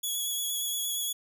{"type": "tone with vibrato", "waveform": "10% pulse", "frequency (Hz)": 3367, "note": "G#7", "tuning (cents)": 23, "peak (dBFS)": -22, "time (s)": [0.03, 1.13], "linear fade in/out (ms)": 10, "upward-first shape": "sine", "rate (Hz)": 8.6, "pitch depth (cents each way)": 16, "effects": []}